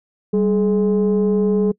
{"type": "tone pair together", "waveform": "sine", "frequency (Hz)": [195.54, 422.8], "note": ["G3", "G#4"], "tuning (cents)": [-4, 31], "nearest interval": "octave + minor second", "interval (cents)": 1335, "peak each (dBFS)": -15, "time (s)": [0.33, 1.72], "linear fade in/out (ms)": 10, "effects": ["noise-tail reverb RT60 0.1 s tail -24 dB re dry", "tanh soft clip ceiling -10 dBFS"]}